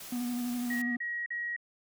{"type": "noise", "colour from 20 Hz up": "white", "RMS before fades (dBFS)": -45, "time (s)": [0, 0.82], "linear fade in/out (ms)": 5}
{"type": "tone with vibrato", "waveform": "triangle", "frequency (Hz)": 243.7, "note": "B3", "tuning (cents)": -23, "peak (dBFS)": -29, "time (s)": [0.12, 0.97], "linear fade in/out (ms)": 5, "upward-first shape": "square", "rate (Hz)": 12, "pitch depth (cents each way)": 21}
{"type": "tone bursts", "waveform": "sine", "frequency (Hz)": 1900, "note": "A#6", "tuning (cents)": 33, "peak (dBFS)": -32, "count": 3, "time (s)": [0.7, 1.564], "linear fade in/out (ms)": 5, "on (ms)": 260, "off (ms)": 42}
{"effects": []}